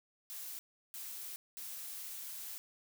blue noise bursts at uneven times, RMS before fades -45 dBFS, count 3, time 0.3-0.59 / 0.94-1.36 / 1.57-2.58 s, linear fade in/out 0 ms, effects none

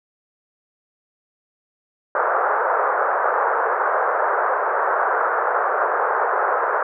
white band-pass noise, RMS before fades -20 dBFS, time 2.15-6.83 s, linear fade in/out 2 ms, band 430 to 1500 Hz, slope 48 dB/octave, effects none

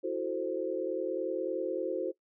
sine chord, F# half-diminished seventh, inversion third, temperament equal, 329.6 / 370 / 440 / 523.3 Hz, E4 / F#4 / A4 / C5, 0 / 0 / 0 / 0 cents, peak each -37 / -34 / -37 / -35 dBFS, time 0.03-2.12 s, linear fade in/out 20 ms, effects noise-tail reverb RT60 0.1 s tail -18 dB re dry

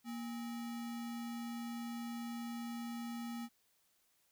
sine tone with sample-and-hold, 235.1 Hz, A#3, 15 cents sharp, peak -40 dBFS, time 0.04-3.49 s, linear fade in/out 50 ms, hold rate 1050 Hz, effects white hiss -75 dBFS RMS until 4.31 s

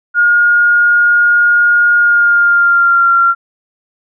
sine tone with pitch glide, 1427 to 1376.8 Hz, F6 to F6, +37 to -25 cents, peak -6 dBFS, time 0.14-3.35 s, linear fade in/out 50 ms, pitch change -62 cents, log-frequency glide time 1.96-3.13 s, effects none

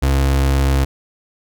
35% pulse tone, 67.9 Hz, C#2, 35 cents flat, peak -11 dBFS, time 0.02-0.85 s, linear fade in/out 10 ms, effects none

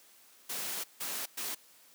white noise bursts at uneven times, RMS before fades -37 dBFS, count 3, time 0.49-0.84 / 1-1.26 / 1.37-1.55 s, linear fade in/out 10 ms, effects white hiss -60 dBFS RMS until 1.94 s + high-pass 200 Hz 12 dB/octave

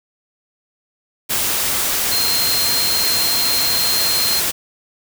sine tone in noise, 4186 Hz, C8, in tune, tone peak -18 dBFS, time 2.11-4.41 s, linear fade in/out 20 ms, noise white, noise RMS -19 dBFS, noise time 1.29-4.52 s, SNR -2 dB, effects none

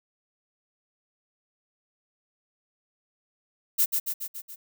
violet noise with echo, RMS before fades -21 dBFS, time 3.78-3.86 s, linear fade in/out 20 ms, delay 140 ms, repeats 5, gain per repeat -4 dB, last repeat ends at 4.56 s, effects none

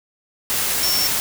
sine tone in noise, 5440 Hz, F8, 46 cents flat, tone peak -19 dBFS, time 0.83-1.07 s, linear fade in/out 0 ms, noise white, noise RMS -21 dBFS, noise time 0.5-1.2 s, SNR -1 dB, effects none

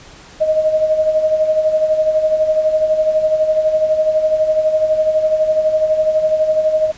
sine tone with tremolo, 624 Hz, D#5, 5 cents sharp, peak -9 dBFS, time 0.4-6.92 s, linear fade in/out 20 ms, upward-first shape sine, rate 12 Hz, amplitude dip 60%, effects pink hiss -40 dBFS RMS until 6.97 s + resampled to 16000 Hz

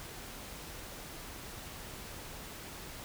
silence, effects pink hiss -46 dBFS RMS until 3.04 s

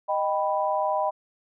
sine chord, Eb augmented, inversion none, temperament equal with one note detuned, 619.4 / 784 / 987.8 Hz, Eb5 / G5 / B5, -8 / 0 / 0 cents, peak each -26 / -27 / -27 dBFS, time 0.08-1.11 s, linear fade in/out 20 ms, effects none

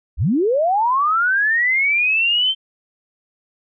sine linear sweep, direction up, 43.65 to 3136 Hz, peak -14 dBFS, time 0.17-2.55 s, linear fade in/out 50 ms, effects none

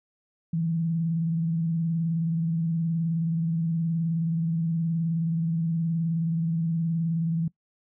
sine tone with vibrato, 164.81 Hz, E3, in tune, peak -23 dBFS, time 0.53-7.48 s, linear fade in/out 5 ms, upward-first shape square, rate 19 Hz, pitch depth 42 cents each way, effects noise-tail reverb RT60 0.1 s tail -21 dB re dry

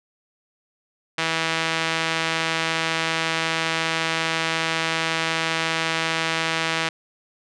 sawtooth tone with band-pass filter, 162.7 Hz, E3, 22 cents flat, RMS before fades -24 dBFS, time 1.18-6.89 s, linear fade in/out 5 ms, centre 2600 Hz, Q 0.92, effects resampled to 22050 Hz

